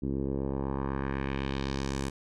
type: tone with low-pass filter sweep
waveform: 10% pulse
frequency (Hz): 67.9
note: C#2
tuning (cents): -35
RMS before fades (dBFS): -32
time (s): 0.02-2.1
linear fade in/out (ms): 10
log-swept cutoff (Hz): 290 to 9100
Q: 1.6
effects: none